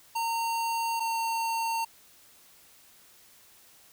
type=tone pair in turn; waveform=square; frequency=918 / 911.7 Hz; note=A#5 / A#5; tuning=-27 / -39 cents; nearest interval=unison; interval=12 cents; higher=first; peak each=-28 dBFS; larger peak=neither; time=0.15-1 / 1-1.85 s; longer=neither; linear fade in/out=10 ms; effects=white hiss -57 dBFS RMS until 3.92 s